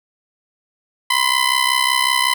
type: ring-modulated tone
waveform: 15% pulse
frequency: 1012 Hz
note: B5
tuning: 42 cents sharp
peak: -5 dBFS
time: 1.1-2.34 s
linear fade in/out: 5 ms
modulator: 32.7 Hz
effects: none